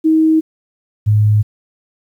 sine tone pair in turn, 317.1 / 105.82 Hz, D#4 / G#2, +33 / +33 cents, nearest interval octave + perfect fifth, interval 1900 cents, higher first, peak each -8 dBFS, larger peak neither, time 0.04-0.41 / 1.06-1.43 s, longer neither, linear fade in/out 20 ms, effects 8-bit

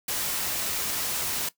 white noise, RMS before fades -29 dBFS, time 0.08-1.49 s, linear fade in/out 5 ms, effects noise-tail reverb RT60 0.1 s tail -17 dB re dry

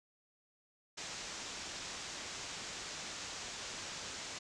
white low-pass noise, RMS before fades -45 dBFS, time 0.97-4.39 s, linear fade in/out 10 ms, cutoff 7400 Hz, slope 48 dB/octave, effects none

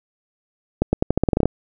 accelerating click train, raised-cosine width 2 ms, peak -3 dBFS, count 12, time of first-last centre 0.82-1.456 s, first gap 110 ms, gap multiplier 0.86, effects none

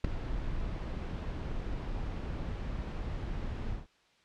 brown noise with ADSR envelope, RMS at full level -22 dBFS, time 0.04-3.87 s, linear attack 7 ms, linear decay 4 ms, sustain -14 dB, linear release 160 ms, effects white hiss -66 dBFS RMS until 4.24 s + low-pass 4000 Hz 12 dB/octave

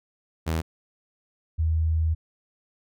sawtooth / sine tone pair in turn, 80.8 / 80.15 Hz, E2 / E2, -34 / -48 cents, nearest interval unison, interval 14 cents, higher first, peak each -20 dBFS, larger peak neither, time 0.46-0.62 / 1.58-2.15 s, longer second, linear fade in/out 20 ms, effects none

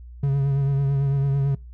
triangle tone with vibrato, 138.59 Hz, C#3, in tune, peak -16 dBFS, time 0.23-1.55 s, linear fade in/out 5 ms, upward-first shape triangle, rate 9 Hz, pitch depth 38 cents each way, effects noise-tail reverb RT60 0.3 s tail -24 dB re dry + added 60 Hz sine -38 dBFS peak until 1.73 s

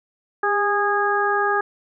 harmonic tone with a mistuned harmonic, 411.1 Hz, G#4, 18 cents flat, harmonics 1 / 2 / 3 / 4, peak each -23 / -23 / -23 / -23 dBFS, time 0.43-1.61 s, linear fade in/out 5 ms, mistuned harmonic 1, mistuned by -32 cents, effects none

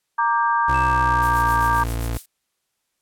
sine chord, G minor, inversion first, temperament equal with one note detuned, 932.3 / 1174.7 / 1592.6 Hz, Bb5 / D6 / G6, 0 / 0 / +27 cents, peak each -19 / -21 / -24 dBFS, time 0.18-1.84 s, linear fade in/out 10 ms
30% pulse tone with pitch glide, 64.6 to 57.55 Hz, C2 to A#1, -21 to -22 cents, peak -20 dBFS, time 0.68-2.18 s, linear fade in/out 10 ms, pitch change -201 cents, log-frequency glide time 0.8-1.61 s
triangle tone with exponential decay, 2637 Hz, E7, in tune, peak -29 dBFS, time 0.74-1.57 s, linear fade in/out 5 ms, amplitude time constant 180 ms
violet noise with tremolo, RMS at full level -31 dBFS, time 1.22-2.26 s, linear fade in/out 10 ms, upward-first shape sine, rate 7.6 Hz, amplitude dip 75%
effects white hiss -74 dBFS RMS until 3.01 s + low-pass 12000 Hz 12 dB/octave

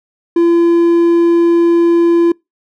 triangle tone, 340 Hz, F4, 46 cents flat, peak -5 dBFS, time 0.36-2.32 s, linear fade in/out 5 ms, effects noise-tail reverb RT60 0.2 s tail -26 dB re dry

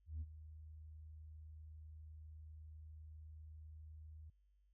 sine tone with ADSR envelope, 77.78 Hz, D#2, in tune, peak -38 dBFS, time 0.06-4.3 s, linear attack 150 ms, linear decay 41 ms, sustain -14 dB, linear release 5 ms, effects tanh soft clip ceiling -39 dBFS + added 50 Hz sine -70 dBFS peak until 4.73 s

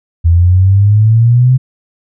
sine exponential sweep, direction up, 82.4 to 130.81 Hz, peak -4 dBFS, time 0.24-1.58 s, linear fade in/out 20 ms, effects none

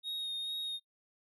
triangle tone with vibrato, 3728 Hz, A#7, 1 cent flat, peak -34 dBFS, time 0.03-0.8 s, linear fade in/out 50 ms, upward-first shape sine, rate 2.3 Hz, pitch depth 17 cents each way, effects noise-tail reverb RT60 0.1 s tail -26 dB re dry

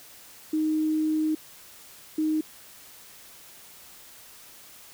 sine tone bursts at uneven times, 311.1 Hz, D#4, in tune, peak -22 dBFS, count 2, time 0.53-1.35 / 2.18-2.41 s, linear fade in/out 5 ms, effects white hiss -49 dBFS RMS until 4.93 s

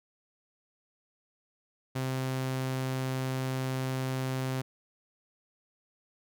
sawtooth tone, 130.81 Hz, C3, in tune, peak -26 dBFS, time 1.95-4.62 s, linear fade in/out 10 ms, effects none

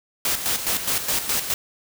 white noise with tremolo, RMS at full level -22 dBFS, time 0.25-1.54 s, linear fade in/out 2 ms, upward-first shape square, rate 4.8 Hz, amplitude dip 60%, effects none

